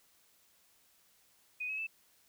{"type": "tone with pitch steps", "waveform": "sine", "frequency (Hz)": [2489, 2562, 2637], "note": ["D#7", "E7", "E7"], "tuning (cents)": [0, -50, 0], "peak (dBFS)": -35, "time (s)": [1.6, 1.87], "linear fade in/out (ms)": 10, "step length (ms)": 90, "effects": ["white hiss -68 dBFS RMS until 2.28 s"]}